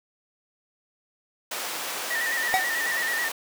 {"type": "high-pass noise", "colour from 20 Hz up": "pink", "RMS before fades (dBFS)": -32, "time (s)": [1.51, 3.32], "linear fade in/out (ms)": 5, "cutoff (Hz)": 610, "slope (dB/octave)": 12}
{"type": "tone with vibrato", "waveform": "sine", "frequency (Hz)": 1864.7, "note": "A#6", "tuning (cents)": 0, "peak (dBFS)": -25, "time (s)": [2.1, 3.29], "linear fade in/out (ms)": 10, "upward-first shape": "square", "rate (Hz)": 9.2, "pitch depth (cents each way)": 53}
{"type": "tone with exponential decay", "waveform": "square", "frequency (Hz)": 755, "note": "F#5", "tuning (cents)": 35, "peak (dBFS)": -17, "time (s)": [2.54, 2.71], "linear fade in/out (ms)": 0, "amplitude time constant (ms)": 35}
{"effects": []}